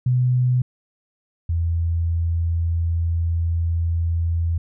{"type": "tone pair in turn", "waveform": "sine", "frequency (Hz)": [125.5, 83.76], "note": ["B2", "E2"], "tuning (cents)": [28, 28], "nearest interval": "perfect fifth", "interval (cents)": 700, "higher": "first", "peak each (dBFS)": [-15, -18], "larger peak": "first", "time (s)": [[0.06, 0.62], [1.49, 4.58]], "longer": "second", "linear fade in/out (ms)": 5, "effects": []}